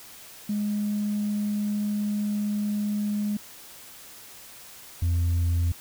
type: tone pair in turn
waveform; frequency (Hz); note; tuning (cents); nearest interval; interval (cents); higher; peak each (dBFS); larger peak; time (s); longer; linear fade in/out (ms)
sine; 207.7 / 85.68; G#3 / F2; 0 / -33; octave + minor third; 1533; first; -23 / -18; second; 0.49-3.37 / 5.02-5.72; first; 5
effects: tanh soft clip ceiling -20 dBFS + white hiss -46 dBFS RMS until 5.8 s